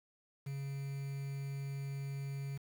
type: tone with quantisation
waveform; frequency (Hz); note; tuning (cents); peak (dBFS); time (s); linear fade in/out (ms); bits
triangle; 138.4; C#3; -2; -36; 0.46-2.58; 10; 9
effects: none